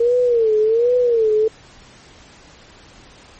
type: tone with vibrato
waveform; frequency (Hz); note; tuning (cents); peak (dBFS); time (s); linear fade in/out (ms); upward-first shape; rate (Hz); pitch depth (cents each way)
sine; 460.9; A#4; -20; -12; 0-1.48; 5; sine; 1.3; 130
effects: pink hiss -45 dBFS RMS until 3.39 s + MP3 32 kbps